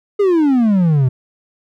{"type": "exponential sweep", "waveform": "triangle", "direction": "down", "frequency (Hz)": [420, 123.2], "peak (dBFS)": -8, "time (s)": [0.19, 1.09], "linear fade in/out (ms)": 10, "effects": []}